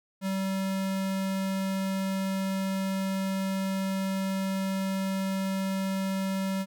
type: tone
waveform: square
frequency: 192.3 Hz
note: G3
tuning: 33 cents flat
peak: -28 dBFS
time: 0.21-6.66 s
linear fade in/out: 50 ms
effects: none